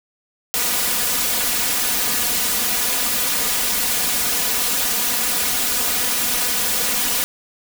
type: noise with comb filter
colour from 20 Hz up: white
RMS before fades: -20 dBFS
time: 0.54-7.24 s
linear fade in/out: 0 ms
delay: 4.1 ms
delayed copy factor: +0.9
effects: none